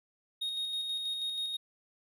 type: tone with tremolo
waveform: triangle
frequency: 3729 Hz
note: A#7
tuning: in tune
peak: -30 dBFS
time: 0.41-1.57 s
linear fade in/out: 10 ms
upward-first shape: square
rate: 6.2 Hz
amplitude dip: 30%
effects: none